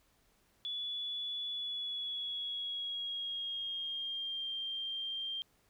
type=tone with pitch glide; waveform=sine; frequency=3426 to 3178 Hz; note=A7 to G7; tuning=-47 to +23 cents; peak=-36 dBFS; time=0.65-5.42 s; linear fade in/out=0 ms; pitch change=-130 cents; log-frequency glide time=1.51-4.51 s; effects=pink hiss -71 dBFS RMS until 5.69 s